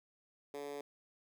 10% pulse tone with high-pass filter, 143.4 Hz, D3, 41 cents flat, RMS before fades -44 dBFS, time 0.54-0.81 s, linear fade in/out 2 ms, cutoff 390 Hz, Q 3.2, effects 12-bit

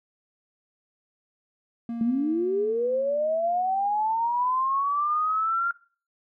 triangle tone with exponential decay, 233.1 Hz, A#3, in tune, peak -26 dBFS, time 1.89-4.75 s, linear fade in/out 2 ms, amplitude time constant 620 ms
sine linear sweep, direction up, 220 to 1396.9 Hz, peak -22 dBFS, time 2.01-5.71 s, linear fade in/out 2 ms
effects noise-tail reverb RT60 0.4 s tail -20 dB re dry

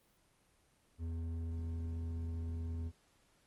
sine tone with hard clipping, 82.8 Hz, E2, 8 cents sharp, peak -39 dBFS, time 0.98-2.92 s, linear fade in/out 50 ms, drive 8 dB, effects pink hiss -71 dBFS RMS until 3.46 s + Opus 24 kbps

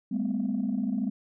sine tone cluster, 199.2 / 219.8 / 254.1 Hz, G3 / A3 / B3, +28 / -2 / +49 cents, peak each -29 / -30 / -29 dBFS, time 0.11-1.1 s, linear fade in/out 10 ms, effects tanh soft clip ceiling -20 dBFS

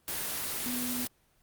sine tone in noise, 247.2 Hz, B3, 2 cents sharp, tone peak -34 dBFS, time 0.66-1.05 s, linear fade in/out 0 ms, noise white, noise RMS -34 dBFS, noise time 0.08-1.07 s, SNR -3 dB, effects pink hiss -68 dBFS RMS until 1.42 s + Opus 24 kbps

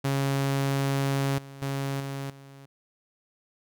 sawtooth tone with level steps, 137.6 Hz, C#3, 12 cents flat, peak -20 / -38 / -24 / -28 / -42 dBFS, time 0.04-2.66 s, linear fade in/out 10 ms, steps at 1.38 / 1.62 / 2 / 2.3 s, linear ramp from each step 2 ms, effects none

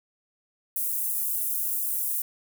pink high-pass noise, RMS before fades -28 dBFS, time 0.76-2.22 s, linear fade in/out 2 ms, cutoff 11000 Hz, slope 24 dB/octave, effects none

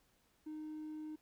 triangle tone, 308.3 Hz, D#4, 16 cents flat, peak -40 dBFS, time 0.46-1.16 s, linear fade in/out 10 ms, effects tanh soft clip ceiling -38 dBFS + pink hiss -74 dBFS RMS until 1.21 s

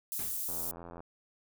white high-pass noise, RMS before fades -36 dBFS, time 0.12-0.71 s, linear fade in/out 0 ms, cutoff 10000 Hz, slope 12 dB/octave
pink noise with exponential decay, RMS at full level -43 dBFS, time 0.19-0.56 s, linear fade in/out 2 ms, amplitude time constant 79 ms
click train, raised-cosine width 1 ms, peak -32 dBFS, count 45, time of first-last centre 0.49-1.005 s, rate 85.5 Hz
effects none

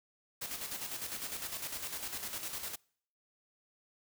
white noise with tremolo, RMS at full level -39 dBFS, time 0.41-2.76 s, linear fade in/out 10 ms, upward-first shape square, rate 9.9 Hz, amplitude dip 50%, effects noise-tail reverb RT60 0.6 s tail -26 dB re dry

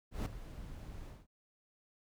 brown noise with ADSR envelope, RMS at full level -33 dBFS, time 0.11-1.27 s, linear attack 150 ms, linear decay 4 ms, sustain -14 dB, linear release 190 ms, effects none

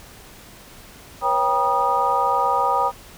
sine tone cluster, 483.5 / 550 / 788 / 959 / 1233 Hz, B4 / C#5 / G5 / A#5 / D#6, -37 / -14 / +9 / +49 / -16 cents, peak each -29 / -27 / -22 / -21 / -22 dBFS, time 1.21-2.92 s, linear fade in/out 50 ms, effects pink hiss -44 dBFS RMS until 3.17 s

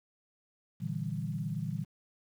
sine chord, E half-diminished seventh, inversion second, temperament equal, 116.54 / 146.83 / 164.81 / 196 Hz, Bb2 / D3 / E3 / G3, 0 / 0 / 0 / 0 cents, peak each -39 / -37 / -37 / -40 dBFS, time 0.8-1.85 s, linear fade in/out 20 ms, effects 10-bit

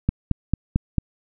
click train, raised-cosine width 5 ms, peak -6 dBFS, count 5, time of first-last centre 0.09-0.983 s, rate 4.48 Hz, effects none

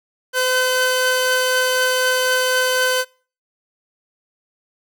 sawtooth tone pair together, 510 / 1526 Hz, C5 / G6, -44 / -47 cents, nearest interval octave + perfect fifth, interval 1897 cents, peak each -15 dBFS, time 0.33-3.05 s, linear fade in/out 50 ms, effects noise-tail reverb RT60 0.4 s tail -24 dB re dry

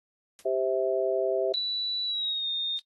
white noise with exponential decay, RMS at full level -45 dBFS, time 0.39-0.48 s, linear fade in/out 0 ms, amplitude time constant 19 ms
sine chord, C major, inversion second, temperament just, 392.4 / 523.3 / 654.1 Hz, G4 / C5 / E5, +2 / 0 / -14 cents, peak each -28 / -30 / -27 dBFS, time 0.45-1.53 s, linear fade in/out 10 ms
sine tone with pitch glide, 3951 to 3665 Hz, B7 to A#7, 0 to -30 cents, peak -27 dBFS, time 1.54-2.79 s, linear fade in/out 0 ms, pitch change -130 cents, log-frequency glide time 2.05-2.48 s
effects noise-tail reverb RT60 0.1 s tail -19 dB re dry + AAC 32 kbps

